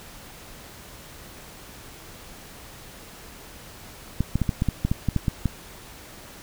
clicks, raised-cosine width 5 ms, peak -9 dBFS, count 12, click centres 4.206 / 4.356 / 4.417 / 4.492 / 4.621 / 4.687 / 4.85 / 4.915 / 5.087 / 5.163 / 5.282 / 5.457 s, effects pink hiss -44 dBFS RMS until 6.42 s

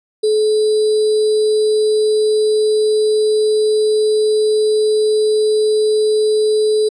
sine tone with sample-and-hold, 428.2 Hz, A4, 47 cents flat, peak -11 dBFS, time 0.23-6.89 s, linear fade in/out 10 ms, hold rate 4410 Hz, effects resampled to 22050 Hz

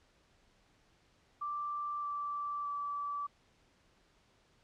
sine tone with pitch steps, 1174.7 / 1165.2 / 1155.9 Hz, D6 / D6 / D6, 0 / -14 / -28 cents, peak -35 dBFS, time 1.41-3.27 s, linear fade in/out 10 ms, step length 620 ms, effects pink hiss -69 dBFS RMS until 4.63 s + low-pass 6000 Hz 12 dB/octave

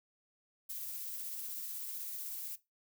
violet noise with tremolo, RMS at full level -41 dBFS, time 0.69-2.56 s, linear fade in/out 10 ms, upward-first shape triangle, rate 16 Hz, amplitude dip 25%, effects noise-tail reverb RT60 0.2 s tail -17 dB re dry

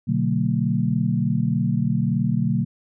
sine chord, B minor seventh, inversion none, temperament equal with one note detuned, 123.47 / 146.83 / 185 / 225.4 Hz, B2 / D3 / F#3 / A3, 0 / 0 / 0 / +42 cents, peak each -24 dBFS, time 0.07-2.65 s, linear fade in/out 20 ms, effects none

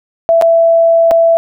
sine tone with dropouts, 665 Hz, E5, 15 cents sharp, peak -5 dBFS, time 0.29-1.37 s, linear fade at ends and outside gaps 0 ms, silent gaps 0.413-0.422 / 1.11-1.114 s, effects none

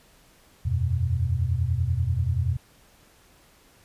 sine chord, E suspended second, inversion none, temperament just, 82.41 / 92.71 / 123.61 Hz, E2 / F#2 / B2, 0 / +4 / +2 cents, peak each -26 dBFS, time 0.65-2.57 s, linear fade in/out 10 ms, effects pink hiss -57 dBFS RMS until 3.84 s + resampled to 32000 Hz

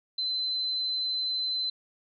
sine tone, 4056 Hz, B7, 45 cents sharp, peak -27 dBFS, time 0.18-1.7 s, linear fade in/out 5 ms, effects none

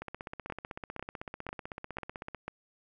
two click trains, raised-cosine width 0.5 ms, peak -21 / -24 dBFS, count 5 / 38, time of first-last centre 0.5-2.48 / 0.02-2.347 s, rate 2.02 / 15.9 Hz, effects none

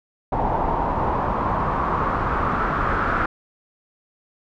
pink noise with low-pass filter sweep, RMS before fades -22 dBFS, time 0.32-3.26 s, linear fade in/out 5 ms, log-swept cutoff 860 to 1400 Hz, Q 4.1, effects none

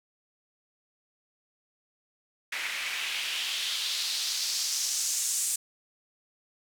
white noise with band-pass filter sweep, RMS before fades -31 dBFS, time 2.52-5.56 s, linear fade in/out 5 ms, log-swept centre 2000 to 8000 Hz, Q 2.2, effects none

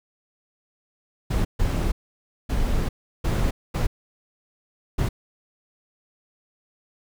brown noise bursts at uneven times, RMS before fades -22 dBFS, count 6, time 1.3-1.45 / 1.59-1.92 / 2.49-2.89 / 3.24-3.51 / 3.74-3.87 / 4.98-5.09 s, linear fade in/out 10 ms, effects none

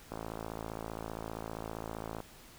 click train, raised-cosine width 1 ms, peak -25 dBFS, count 116, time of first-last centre 0.12-2.203 s, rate 55.2 Hz, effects pink hiss -55 dBFS RMS until 2.58 s

